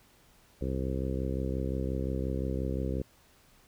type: harmonic tone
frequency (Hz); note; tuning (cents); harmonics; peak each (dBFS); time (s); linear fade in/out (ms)
65.7; C2; +8; 1 / 2 / 3 / 4 / 5 / 6 / 7 / 8; -33 / -36 / -38 / -39 / -40 / -41 / -41 / -42; 0.61-3.02; 5
effects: pink hiss -62 dBFS RMS until 3.67 s